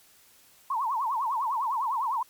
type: tone with vibrato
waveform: sine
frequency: 990 Hz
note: B5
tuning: 4 cents sharp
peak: -25 dBFS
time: 0.7-2.23 s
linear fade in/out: 5 ms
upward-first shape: triangle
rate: 9.9 Hz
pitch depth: 260 cents each way
effects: white hiss -58 dBFS RMS until 2.29 s + MP3 96 kbps